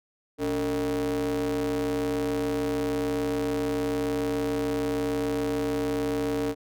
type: ring-modulated tone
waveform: square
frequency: 83.9 Hz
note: E2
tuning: 31 cents sharp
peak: -23 dBFS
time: 0.38-6.55 s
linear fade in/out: 50 ms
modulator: 369 Hz
effects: none